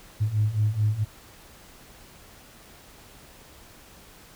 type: beating tone pair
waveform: sine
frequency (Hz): 103.83 / 108.43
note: G#2 / A2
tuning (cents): 0 / -25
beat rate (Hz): 4.6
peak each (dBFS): -25 / -22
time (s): 0.2-1.05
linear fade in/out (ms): 20
effects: tanh soft clip ceiling -14 dBFS + pink hiss -50 dBFS RMS until 4.35 s